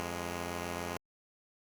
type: tone pair together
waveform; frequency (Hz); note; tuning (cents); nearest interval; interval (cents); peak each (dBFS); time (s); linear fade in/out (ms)
5% pulse; 87 / 207.7; F2 / G#3; -6 / 0; octave + minor third; 1506; -26 / -30; 0-0.97; 0
effects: Opus 48 kbps